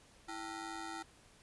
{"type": "ring-modulated tone", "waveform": "20% pulse", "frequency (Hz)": 556, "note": "C#5", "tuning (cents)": 5, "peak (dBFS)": -34, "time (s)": [0.28, 1.03], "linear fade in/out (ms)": 10, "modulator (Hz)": 227, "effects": ["pink hiss -63 dBFS RMS until 1.42 s", "resampled to 24000 Hz"]}